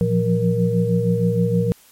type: tone cluster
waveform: sine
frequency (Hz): 115.8 / 171.4 / 177.8 / 471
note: A#2 / F3 / F3 / A#4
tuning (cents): -11 / -32 / +31 / +18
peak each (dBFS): -21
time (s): 0.01-1.72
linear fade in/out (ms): 0
effects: white hiss -51 dBFS RMS until 1.91 s + MP3 64 kbps